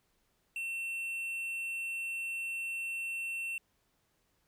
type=tone with tanh clipping; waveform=triangle; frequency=2700 Hz; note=E7; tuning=41 cents sharp; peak=-36 dBFS; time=0.56-3.58 s; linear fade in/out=2 ms; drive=11 dB; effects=pink hiss -75 dBFS RMS until 4.47 s